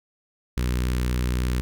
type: tone with notch filter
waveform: sawtooth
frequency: 61.8 Hz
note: B1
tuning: 2 cents sharp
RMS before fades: -24 dBFS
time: 0.57-1.61 s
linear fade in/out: 0 ms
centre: 710 Hz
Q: 0.87
effects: none